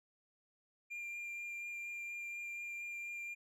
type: tone with vibrato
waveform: triangle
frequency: 2392 Hz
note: D7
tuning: 31 cents sharp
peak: -40 dBFS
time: 0.9-3.35 s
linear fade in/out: 20 ms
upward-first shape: sine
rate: 4.2 Hz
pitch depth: 9 cents each way
effects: none